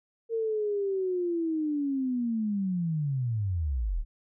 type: linear sweep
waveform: sine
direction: down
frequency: 460 to 31.66 Hz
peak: -26 dBFS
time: 0.29-4.05 s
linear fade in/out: 50 ms
effects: none